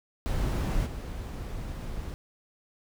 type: noise with level steps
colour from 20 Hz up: brown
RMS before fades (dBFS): -28 / -36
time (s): 0.26-2.14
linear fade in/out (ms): 0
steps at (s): 0.85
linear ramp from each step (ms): 20
effects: none